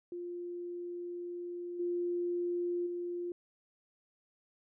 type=tone with level steps; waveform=sine; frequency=350.4 Hz; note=F4; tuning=6 cents sharp; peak=-38 / -31 / -35 dBFS; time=0.12-3.32 s; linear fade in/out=2 ms; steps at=1.79 / 2.86 s; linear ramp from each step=10 ms; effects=none